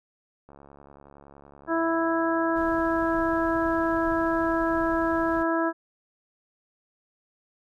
click train, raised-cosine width 1 ms, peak -35 dBFS, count 164, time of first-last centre 0.49-2.796 s, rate 70.7 Hz
harmonic tone, 329.6 Hz, E4, in tune, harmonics 1 / 2 / 3 / 4 / 5, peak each -25 / -28 / -30 / -31 / -32 dBFS, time 1.67-5.73 s, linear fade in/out 50 ms
brown noise, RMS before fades -41 dBFS, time 2.55-5.44 s, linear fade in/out 20 ms
effects none

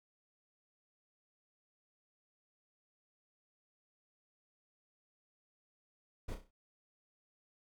brown noise with echo, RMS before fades -40 dBFS, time 6.28-6.35 s, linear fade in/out 10 ms, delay 32 ms, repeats 5, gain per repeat -7 dB, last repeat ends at 6.51 s, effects AAC 64 kbps

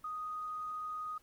triangle tone with tanh clipping, 1244.5 Hz, D#6, in tune, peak -37 dBFS, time 0.04-1.18 s, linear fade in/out 5 ms, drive 3 dB, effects pink hiss -66 dBFS RMS until 1.22 s + Opus 24 kbps

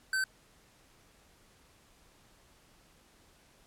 square tone, 1538 Hz, G6, 33 cents flat, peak -29 dBFS, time 0.13-0.24 s, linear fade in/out 2 ms, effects pink hiss -63 dBFS RMS until 3.66 s + low-pass 12000 Hz 12 dB/octave

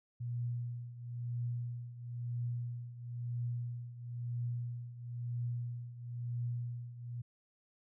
sine tone with tremolo, 120.3 Hz, B2, 45 cents flat, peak -33 dBFS, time 0.2-7.22 s, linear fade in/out 10 ms, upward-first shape triangle, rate 1 Hz, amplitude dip 80%, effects none

